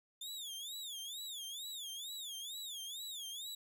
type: tone with vibrato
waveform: sawtooth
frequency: 3520 Hz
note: A7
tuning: in tune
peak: -40 dBFS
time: 0.21-3.55 s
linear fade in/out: 5 ms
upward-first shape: sine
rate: 2.2 Hz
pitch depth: 190 cents each way
effects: 13-bit